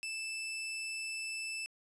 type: tone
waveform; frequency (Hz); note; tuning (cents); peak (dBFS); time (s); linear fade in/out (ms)
sawtooth; 2639; E7; +1; -34; 0.03-1.66; 0
effects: resampled to 24000 Hz + 12-bit